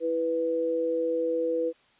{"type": "tone pair together", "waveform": "sine", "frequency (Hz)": [329.6, 493.4], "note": ["E4", "B4"], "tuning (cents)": [0, -2], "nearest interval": "perfect fifth", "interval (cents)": 698, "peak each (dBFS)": [-31, -25], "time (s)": [0, 1.73], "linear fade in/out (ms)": 50, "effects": ["white hiss -62 dBFS RMS until 1.99 s", "resampled to 8000 Hz"]}